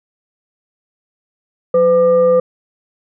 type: tone with frequency modulation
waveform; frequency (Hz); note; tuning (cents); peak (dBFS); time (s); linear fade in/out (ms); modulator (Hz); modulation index
sine; 507; B4; +45; -8; 1.74-2.4; 5; 689; 0.35
effects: none